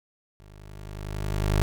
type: tone with level ramp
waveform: 20% pulse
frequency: 51 Hz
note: G#1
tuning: 31 cents flat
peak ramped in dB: -44 to -14 dBFS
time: 0.4-1.62 s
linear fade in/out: 0 ms
effects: none